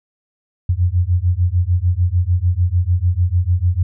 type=beating tone pair; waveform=sine; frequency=85.8 / 92.5 Hz; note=F2 / F#2; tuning=-30 / 0 cents; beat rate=6.7 Hz; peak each=-16 dBFS; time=0.69-3.83 s; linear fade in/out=5 ms; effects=none